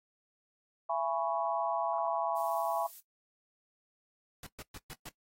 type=chord; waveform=sine; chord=C# minor seventh; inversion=first; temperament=equal with one note detuned; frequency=672.7 / 830.6 / 987.8 / 1108.7 Hz; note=E5 / G#5 / B5 / C#6; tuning=+35 / 0 / 0 / 0 cents; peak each=-34 / -35 / -37 / -37 dBFS; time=0.89-2.87 s; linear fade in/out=10 ms
type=noise; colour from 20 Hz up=violet; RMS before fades=-49 dBFS; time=2.35-3.01 s; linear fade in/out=20 ms
type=noise bursts; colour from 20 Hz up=pink; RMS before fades=-45 dBFS; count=5; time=4.43-5.09 s; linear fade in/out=2 ms; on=36 ms; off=120 ms
effects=noise-tail reverb RT60 0.1 s tail -18 dB re dry + AAC 48 kbps